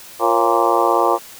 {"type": "harmonic tone with a mistuned harmonic", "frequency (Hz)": 116.54, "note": "A#2", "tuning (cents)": 0, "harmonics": [3, 4, 5, 6, 7, 8, 9, 10], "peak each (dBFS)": [-21, -21, -21, -21, -21, -21, -21, -21], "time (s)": [0.19, 1.19], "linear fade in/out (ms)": 50, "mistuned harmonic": 5, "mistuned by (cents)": -97, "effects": ["white hiss -39 dBFS RMS until 1.39 s"]}